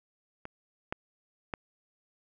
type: clicks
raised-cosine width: 0.5 ms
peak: -25 / -17 / -18 dBFS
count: 3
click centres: 0.454 / 0.925 / 1.538 s
effects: none